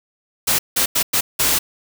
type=noise bursts at uneven times; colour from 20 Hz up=white; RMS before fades=-17 dBFS; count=5; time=0.47-0.59 / 0.76-0.86 / 0.95-1.03 / 1.13-1.21 / 1.39-1.59 s; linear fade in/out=10 ms; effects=none